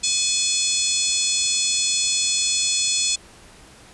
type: harmonic tone with a mistuned harmonic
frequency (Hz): 858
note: A5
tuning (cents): -44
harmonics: 3 / 4 / 5 / 6 / 7 / 8 / 9 / 10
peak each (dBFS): -30 / -26 / -26 / -29 / -29 / -25 / -27 / -29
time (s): 0.03-3.16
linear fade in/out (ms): 10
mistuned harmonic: 3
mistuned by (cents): -34
effects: pink hiss -47 dBFS RMS until 3.93 s + resampled to 24000 Hz